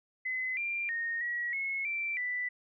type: tone with pitch steps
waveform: sine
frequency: 2031 / 2380 / 1852 / 1917 / 2181 / 2344 / 1980 Hz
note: B6 / D7 / A#6 / A#6 / C#7 / D7 / B6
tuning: +48 / +22 / -12 / +48 / -29 / -4 / +4 cents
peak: -31 dBFS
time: 0.25-2.49 s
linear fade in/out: 10 ms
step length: 320 ms
effects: none